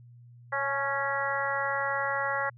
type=harmonic tone with a mistuned harmonic; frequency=276.7 Hz; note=C#4; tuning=3 cents flat; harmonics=2 / 3 / 4 / 5 / 6 / 7; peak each=-34 / -34 / -34 / -34 / -34 / -34 dBFS; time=0.52-2.5 s; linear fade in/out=10 ms; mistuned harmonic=3; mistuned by=+24 cents; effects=added 120 Hz sine -49 dBFS peak until 2.57 s